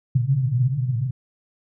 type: band-pass noise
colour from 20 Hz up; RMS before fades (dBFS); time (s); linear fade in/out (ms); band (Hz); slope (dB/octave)
white; -21; 0.15-1.11; 10; 120 to 140; 96
effects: none